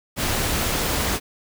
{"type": "noise", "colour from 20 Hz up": "pink", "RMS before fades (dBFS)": -23, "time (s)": [0.16, 1.2], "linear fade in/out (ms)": 50, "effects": []}